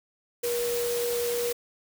sine tone in noise, 478 Hz, A#4, 43 cents sharp, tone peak -26 dBFS, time 0.43-1.53 s, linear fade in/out 10 ms, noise white, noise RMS -34 dBFS, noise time 0.43-1.53 s, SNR +5 dB, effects none

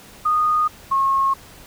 sine tone pair in turn, 1233 / 1084.9 Hz, D#6 / C#6, -16 / -38 cents, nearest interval major second, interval 222 cents, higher first, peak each -15 dBFS, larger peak neither, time 0.25-0.68 / 0.91-1.34 s, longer neither, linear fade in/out 10 ms, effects pink hiss -44 dBFS RMS until 1.66 s

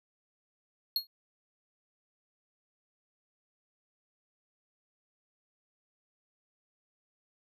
square tone with exponential decay, 4299 Hz, C8, 46 cents sharp, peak -24 dBFS, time 0.96-1.07 s, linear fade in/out 2 ms, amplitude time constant 23 ms, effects none

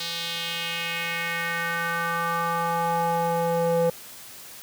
square tone with band-pass filter sweep, 168.5 Hz, E3, 38 cents sharp, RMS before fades -26 dBFS, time 0-3.9 s, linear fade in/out 5 ms, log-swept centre 4100 to 530 Hz, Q 2.7, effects white hiss -43 dBFS RMS until 4.62 s + high-pass 60 Hz 12 dB/octave

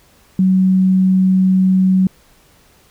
sine tone, 187.5 Hz, F#3, 23 cents sharp, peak -9 dBFS, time 0.39-2.07 s, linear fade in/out 2 ms, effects pink hiss -51 dBFS RMS until 2.9 s

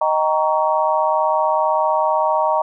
sine chord, Eb dominant seventh, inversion none, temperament just, 622.3 / 777.8 / 933.4 / 1120.1 Hz, Eb5 / G5 / Bb5 / Db6, 0 / -14 / +2 / +18 cents, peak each -19 / -23 / -18 / -23 dBFS, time 0.01-2.62 s, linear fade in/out 5 ms, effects none

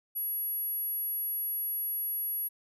sine tone, 11400 Hz, F9, 34 cents sharp, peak -30 dBFS, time 0.15-2.49 s, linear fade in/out 20 ms, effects none

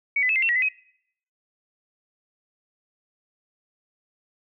sine tone with pitch steps, 2249 / 2007 / 2604 / 2092 / 2709 / 1917 / 2022 / 2533 Hz, C#7 / B6 / E7 / C7 / E7 / A#6 / B6 / D#7, +24 / +27 / -22 / -1 / +47 / +48 / +40 / +30 cents, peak -19 dBFS, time 0.16-0.688 s, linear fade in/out 5 ms, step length 66 ms, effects noise-tail reverb RT60 0.7 s tail -24 dB re dry

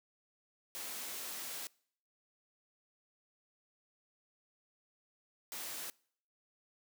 white noise bursts at uneven times, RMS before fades -43 dBFS, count 2, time 0.75-1.67 / 5.52-5.9 s, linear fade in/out 0 ms, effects noise-tail reverb RT60 0.6 s tail -25 dB re dry + high-pass 200 Hz 12 dB/octave

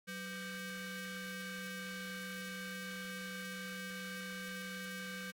sawtooth ring-modulated tone, 690 Hz, F5, 21 cents flat, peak -35 dBFS, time 0.07-5.32 s, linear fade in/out 20 ms, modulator 878 Hz, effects AAC 64 kbps

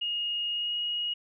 sine tone with pitch glide, 2861 to 2886 Hz, F7 to F#7, +41 to -44 cents, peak -28 dBFS, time 0.01-1.14 s, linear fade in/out 10 ms, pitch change +15 cents, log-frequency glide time 0.5-0.76 s, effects none

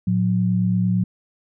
sine tone pair together, 112.7 / 181.61 Hz, A2 / F#3, +42 / -32 cents, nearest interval minor sixth, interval 826 cents, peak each -21 / -18 dBFS, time 0.07-1.04 s, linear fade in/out 5 ms, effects none

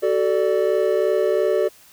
triangle chord, D major, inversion first, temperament equal with one note detuned, 377.1 / 440 / 587.3 Hz, F#4 / A4 / D5, +33 / 0 / 0 cents, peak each -19 dBFS, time 0.02-1.69 s, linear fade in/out 20 ms, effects white hiss -50 dBFS RMS until 1.92 s

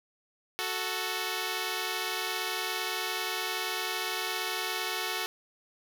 5% pulse tone pair together, 370 / 440.5 Hz, F#4 / A4, 0 / +2 cents, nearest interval minor third, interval 302 cents, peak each -22 dBFS, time 0.59-5.26 s, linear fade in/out 0 ms, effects none

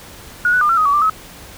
sine tone with pitch steps, 1449 / 1483 / 1204 / 1354 / 1254 / 1134 / 1182 / 1283 Hz, F#6 / F#6 / D6 / E6 / D#6 / C#6 / D6 / E6, -37 / +4 / +43 / +46 / +13 / +39 / +11 / -47 cents, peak -11 dBFS, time 0.45-1.098 s, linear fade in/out 2 ms, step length 81 ms, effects pink hiss -38 dBFS RMS until 1.57 s

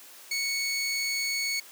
20% pulse tone, 2217 Hz, C#7, in tune, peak -22 dBFS, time 0.31-1.6 s, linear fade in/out 5 ms, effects white hiss -49 dBFS RMS until 1.71 s + high-pass 300 Hz 12 dB/octave

